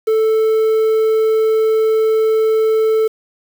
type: tone with quantisation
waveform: triangle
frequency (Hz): 440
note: A4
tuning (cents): 0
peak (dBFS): -9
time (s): 0.07-3.08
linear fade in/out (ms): 10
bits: 6
effects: none